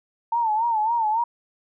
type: tone with vibrato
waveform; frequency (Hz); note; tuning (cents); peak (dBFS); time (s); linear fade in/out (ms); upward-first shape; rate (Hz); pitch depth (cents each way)
sine; 897; A5; +33; -19; 0.32-1.24; 5; sine; 3.6; 100
effects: none